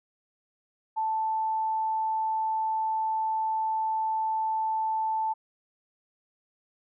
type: tone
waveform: sine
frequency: 880 Hz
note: A5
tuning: in tune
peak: -25 dBFS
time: 0.96-5.34 s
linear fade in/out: 20 ms
effects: none